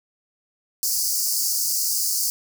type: high-pass noise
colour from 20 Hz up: pink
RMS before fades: -23 dBFS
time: 0.83-2.3 s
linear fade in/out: 0 ms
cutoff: 4600 Hz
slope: 96 dB/octave
effects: none